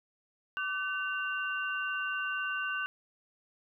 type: tone cluster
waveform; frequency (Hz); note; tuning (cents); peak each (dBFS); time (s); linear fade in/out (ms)
sine; 1166 / 1518 / 2779; D6 / F#6 / F7; -13 / +44 / -9; -38 / -33 / -38; 0.57-2.86; 0
effects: none